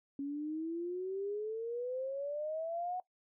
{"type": "exponential sweep", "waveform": "sine", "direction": "up", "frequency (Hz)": [276.2, 739], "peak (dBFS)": -35, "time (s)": [0.19, 3], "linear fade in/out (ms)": 2, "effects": ["noise-tail reverb RT60 0.1 s tail -19 dB re dry"]}